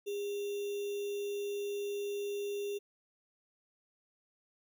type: tone with sample-and-hold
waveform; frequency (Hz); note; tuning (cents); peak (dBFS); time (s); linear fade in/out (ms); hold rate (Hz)
sine; 405.8; G#4; -40; -34; 0.06-2.79; 20; 3150
effects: none